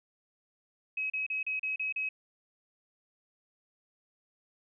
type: tone bursts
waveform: sine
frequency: 2550 Hz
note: D#7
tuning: 42 cents sharp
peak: -30 dBFS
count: 7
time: 0.97-2.09 s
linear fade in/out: 5 ms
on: 130 ms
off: 35 ms
effects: none